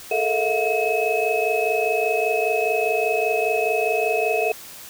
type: tone cluster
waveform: sine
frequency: 428 / 453 / 649 / 713 / 2572 Hz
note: A4 / A#4 / E5 / F5 / E7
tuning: -48 / -50 / -27 / +36 / -43 cents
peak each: -25 dBFS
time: 0.11-4.52 s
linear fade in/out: 5 ms
effects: white hiss -40 dBFS RMS until 4.89 s